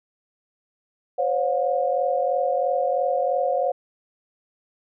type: tone cluster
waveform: sine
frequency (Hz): 517 / 560 / 717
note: C5 / C#5 / F5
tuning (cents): -21 / +18 / +45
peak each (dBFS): -24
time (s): 1.18-3.72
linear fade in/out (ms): 10
effects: none